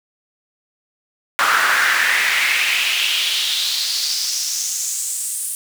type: noise with high-pass filter sweep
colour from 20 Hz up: brown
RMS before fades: -19 dBFS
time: 1.39-5.55 s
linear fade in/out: 0 ms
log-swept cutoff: 1300 to 9600 Hz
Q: 3.6
effects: none